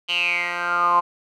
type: tone with band-pass filter sweep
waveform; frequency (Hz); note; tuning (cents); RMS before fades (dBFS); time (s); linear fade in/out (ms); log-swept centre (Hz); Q
10% pulse; 174.61; F3; 0; -21; 0.08-1.01; 20; 3100 to 1000; 9.6
effects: none